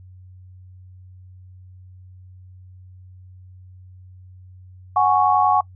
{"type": "chord", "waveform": "sine", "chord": "F# suspended second", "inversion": "none", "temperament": "equal", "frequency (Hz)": [740, 830.6, 1108.7], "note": ["F#5", "G#5", "C#6"], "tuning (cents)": [0, 0, 0], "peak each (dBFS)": -18, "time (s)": [4.96, 5.61], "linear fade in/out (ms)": 5, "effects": ["noise-tail reverb RT60 0.1 s tail -24 dB re dry", "added 92 Hz sine -41 dBFS peak until 5.75 s"]}